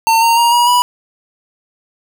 square tone with pitch steps, 905 / 922.9 / 941.3 / 959.9 / 979 Hz, A5 / A#5 / A#5 / B5 / B5, +48 / -18 / +17 / -50 / -15 cents, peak -9 dBFS, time 0.07-0.82 s, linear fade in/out 0 ms, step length 150 ms, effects none

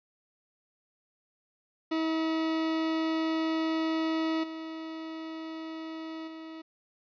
40% pulse tone with level steps, 321.1 Hz, E4, 45 cents flat, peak -26 / -36 / -40 dBFS, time 1.91-6.62 s, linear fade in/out 10 ms, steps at 4.43 / 6.27 s, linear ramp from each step 10 ms, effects resampled to 11025 Hz + 11-bit

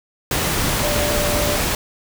sine tone in noise, 589 Hz, D5, 5 cents sharp, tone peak -22 dBFS, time 0.83-1.56 s, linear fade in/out 2 ms, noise pink, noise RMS -20 dBFS, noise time 0.31-1.75 s, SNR -5 dB, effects none

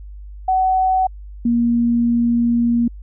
sine tone pair in turn, 752 / 236 Hz, F#5 / A#3, +28 / +22 cents, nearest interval octave + minor sixth, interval 2006 cents, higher first, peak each -13 dBFS, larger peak neither, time 0.48-1.07 / 1.45-2.88 s, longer second, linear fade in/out 5 ms, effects added 50 Hz sine -32 dBFS peak until 3.02 s

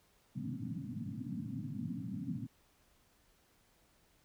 white band-pass noise, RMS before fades -41 dBFS, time 0.35-2.47 s, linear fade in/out 10 ms, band 100 to 280 Hz, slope 96 dB/octave, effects pink hiss -70 dBFS RMS until 4.24 s

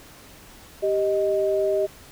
sine tone pair together, 392 / 622.3 Hz, G4 / D#5, 0 / 0 cents, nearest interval minor sixth, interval 800 cents, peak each -22 dBFS, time 0.82-1.87 s, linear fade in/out 20 ms, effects pink hiss -47 dBFS RMS until 2.11 s

